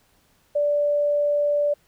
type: tone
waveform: sine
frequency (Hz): 584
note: D5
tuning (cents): -10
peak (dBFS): -18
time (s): 0.55-1.74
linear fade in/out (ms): 10
effects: pink hiss -62 dBFS RMS until 1.87 s